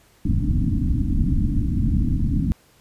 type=low-pass noise; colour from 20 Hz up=pink; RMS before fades=-20 dBFS; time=0.25-2.52 s; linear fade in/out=0 ms; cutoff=300 Hz; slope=96 dB/octave; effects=pink hiss -56 dBFS RMS until 2.8 s + resampled to 32000 Hz